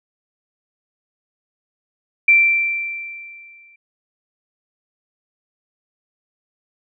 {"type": "tone with exponential decay", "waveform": "sine", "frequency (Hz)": 2349, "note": "D7", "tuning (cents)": 0, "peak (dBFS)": -7, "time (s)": [2.28, 3.76], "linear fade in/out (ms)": 5, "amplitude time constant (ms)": 320, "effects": []}